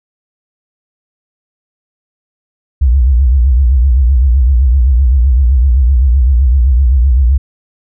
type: tone with vibrato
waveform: sine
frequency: 63.9 Hz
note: C2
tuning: 40 cents flat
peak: -5 dBFS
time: 2.81-7.38 s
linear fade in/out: 10 ms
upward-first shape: triangle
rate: 7.8 Hz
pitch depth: 210 cents each way
effects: none